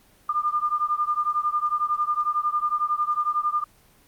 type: beating tone pair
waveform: sine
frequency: 1200 / 1211 Hz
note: D6 / D#6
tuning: +37 / -47 cents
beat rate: 11 Hz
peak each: -24 / -25 dBFS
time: 0.29-3.64 s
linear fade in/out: 5 ms
effects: pink hiss -57 dBFS RMS until 4.07 s + Opus 24 kbps